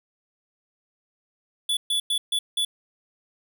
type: tone bursts at uneven times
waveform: square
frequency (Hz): 3443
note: A7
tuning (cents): -38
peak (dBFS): -22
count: 5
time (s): 1.69-1.77 / 1.9-2 / 2.1-2.18 / 2.32-2.39 / 2.57-2.65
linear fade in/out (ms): 5
effects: none